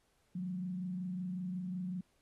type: tone with frequency modulation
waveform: sine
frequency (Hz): 182.2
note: F#3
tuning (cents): -26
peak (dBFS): -36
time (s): 0.35-2.01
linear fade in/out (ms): 5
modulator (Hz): 25.4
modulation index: 0.43
effects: pink hiss -75 dBFS RMS until 2.21 s + AAC 32 kbps